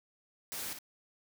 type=noise with echo; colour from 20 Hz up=white; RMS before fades=-40 dBFS; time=0.52-0.73 s; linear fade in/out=0 ms; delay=57 ms; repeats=1; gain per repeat=-7 dB; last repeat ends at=0.787 s; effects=none